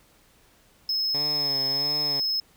triangle tone, 5180 Hz, E8, 31 cents flat, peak -22 dBFS, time 0.89-2.4 s, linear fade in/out 2 ms
10% pulse tone with vibrato, 141.9 Hz, C#3, 41 cents sharp, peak -26 dBFS, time 1.14-2.2 s, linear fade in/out 5 ms, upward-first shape sine, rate 1.5 Hz, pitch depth 74 cents each way
effects pink hiss -59 dBFS RMS until 2.56 s

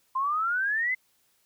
sine exponential sweep, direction up, 1033 to 2080 Hz, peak -24 dBFS, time 0.15-0.95 s, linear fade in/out 10 ms, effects white hiss -68 dBFS RMS until 1.45 s

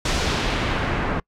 pink noise with low-pass filter sweep, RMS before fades -23 dBFS, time 0.05-1.2 s, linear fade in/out 5 ms, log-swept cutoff 6400 to 1500 Hz, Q 1, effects noise-tail reverb RT60 0.1 s tail -26 dB re dry

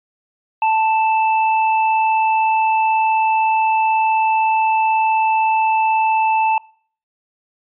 sine tone with hard clipping, 881 Hz, A5, 2 cents sharp, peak -15 dBFS, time 0.62-6.58 s, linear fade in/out 2 ms, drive 11 dB, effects noise-tail reverb RT60 0.5 s tail -24 dB re dry + resampled to 8000 Hz

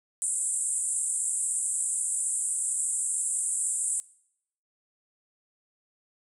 pink band-pass noise, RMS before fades -29 dBFS, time 0.22-4 s, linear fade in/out 0 ms, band 7600 to 9800 Hz, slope 96 dB/octave, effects noise-tail reverb RT60 0.7 s tail -21 dB re dry

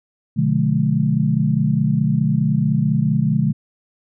sine chord, B diminished seventh, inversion none, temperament just, 123.47 / 148.16 / 177.8 / 213.4 Hz, B2 / D3 / F3 / Ab3, 0 / +16 / +31 / +47 cents, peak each -22 / -18 / -22 / -20 dBFS, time 0.36-3.53 s, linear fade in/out 20 ms, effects none

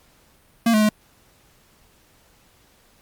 square tone with pitch steps, 230.5 / 214.3 / 212.8 Hz, A#3 / A3 / G#3, -19 / -45 / +42 cents, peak -15 dBFS, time 0.66-0.891 s, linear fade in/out 5 ms, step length 77 ms, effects pink hiss -57 dBFS RMS until 3.01 s + Opus 48 kbps

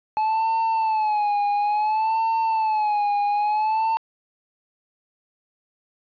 triangle tone with vibrato, 859 Hz, A5, 42 cents flat, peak -17 dBFS, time 0.17-3.97 s, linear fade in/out 0 ms, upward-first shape sine, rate 0.58 Hz, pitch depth 84 cents each way, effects resampled to 11025 Hz + 9-bit

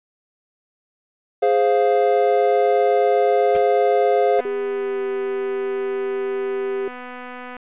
triangle chord, F minor, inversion first, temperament equal, 415.3 / 523.3 / 698.5 Hz, Ab4 / C5 / F5, 0 / 0 / 0 cents, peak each -16 / -17 / -17 dBFS, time 1.42-4.41 s, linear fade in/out 10 ms
pink noise with exponential decay, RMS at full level -27 dBFS, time 3.55-3.64 s, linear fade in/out 0 ms, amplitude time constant 19 ms
click train, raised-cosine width 0.5 ms, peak -21 dBFS, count 792, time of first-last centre 4.39-7.567 s, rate 249 Hz
sine tone with pitch glide, 403 to 392.2 Hz, G4 to G4, +48 to +1 cents, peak -21 dBFS, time 4.45-6.88 s, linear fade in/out 2 ms, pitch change -47 cents, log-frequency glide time 4.57-5.04 s
effects resampled to 8000 Hz

